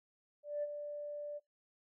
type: tone with ADSR envelope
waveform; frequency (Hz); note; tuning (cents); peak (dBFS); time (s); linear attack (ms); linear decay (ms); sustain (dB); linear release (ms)
sine; 587.3; D5; 0; -32; 0.43-1.4; 200; 33; -8; 31
effects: noise-tail reverb RT60 0.2 s tail -26 dB re dry + tanh soft clip ceiling -29 dBFS